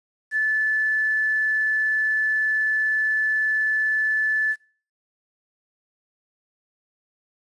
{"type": "tone with quantisation", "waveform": "sine", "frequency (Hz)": 1741, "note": "A6", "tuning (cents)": -19, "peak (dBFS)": -19, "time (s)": [0.31, 4.56], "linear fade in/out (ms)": 50, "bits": 8, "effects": ["noise-tail reverb RT60 0.4 s tail -20 dB re dry", "resampled to 24000 Hz"]}